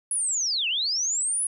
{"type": "linear two-way sweep", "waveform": "sine", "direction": "down then up", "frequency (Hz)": [10440, 2560, 10440], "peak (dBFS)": -23, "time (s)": [0.11, 1.47], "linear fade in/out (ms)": 2, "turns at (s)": 0.68, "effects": []}